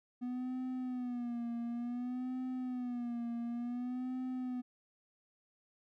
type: tone with vibrato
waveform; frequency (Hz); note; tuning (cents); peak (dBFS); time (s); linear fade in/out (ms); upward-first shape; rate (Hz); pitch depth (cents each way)
triangle; 245.2; B3; -12; -34; 0.21-4.62; 20; sine; 0.56; 75
effects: none